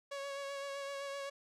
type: tone with vibrato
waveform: sawtooth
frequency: 557 Hz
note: C#5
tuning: 8 cents sharp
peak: -36 dBFS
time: 0.11-1.3 s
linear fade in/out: 10 ms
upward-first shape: sine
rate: 7.8 Hz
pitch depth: 20 cents each way
effects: low-pass 8000 Hz 12 dB/octave